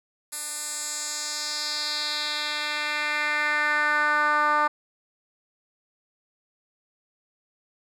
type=tone with band-pass filter sweep; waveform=10% pulse; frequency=298.7 Hz; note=D4; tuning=29 cents sharp; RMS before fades=-26 dBFS; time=0.32-4.68 s; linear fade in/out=10 ms; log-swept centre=10000 to 1100 Hz; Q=2.4; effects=none